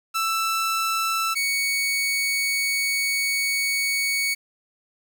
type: tone pair in turn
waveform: sawtooth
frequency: 1326 / 2230 Hz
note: E6 / C#7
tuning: +10 / +10 cents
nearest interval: major sixth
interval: 900 cents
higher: second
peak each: -18 dBFS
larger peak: neither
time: 0.14-1.35 / 1.35-4.35 s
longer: second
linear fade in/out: 20 ms
effects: 8-bit